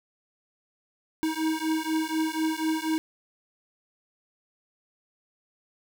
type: beating tone pair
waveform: square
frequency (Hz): 315.3 / 319.4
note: D#4 / D#4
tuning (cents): +23 / +45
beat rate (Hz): 4.1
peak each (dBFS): -29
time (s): 1.23-2.98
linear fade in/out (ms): 0
effects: none